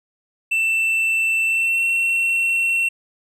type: tone with pitch glide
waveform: triangle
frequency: 2670 to 2715 Hz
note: E7 to F7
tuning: +22 to -50 cents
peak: -15 dBFS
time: 0.51-2.89 s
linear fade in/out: 10 ms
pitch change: +28 cents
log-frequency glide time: 1.46-1.84 s
effects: none